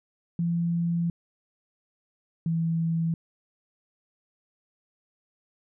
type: tone pair in turn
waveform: sine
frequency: 170 / 164.78 Hz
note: F3 / E3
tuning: -46 / 0 cents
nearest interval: minor second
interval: 54 cents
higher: first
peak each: -23 dBFS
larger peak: neither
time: 0.39-1.1 / 2.46-3.14 s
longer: first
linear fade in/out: 2 ms
effects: none